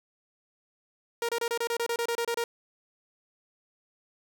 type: tone bursts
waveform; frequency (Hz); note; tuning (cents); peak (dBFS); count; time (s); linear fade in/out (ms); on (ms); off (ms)
sawtooth; 468.5; A#4; +9; -23; 13; 1.22-2.44; 2; 68; 28
effects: none